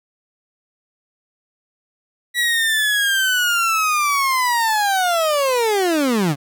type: linear sweep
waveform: 30% pulse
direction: down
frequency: 1946 to 132.2 Hz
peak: -13 dBFS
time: 2.34-6.36 s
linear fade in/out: 50 ms
effects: none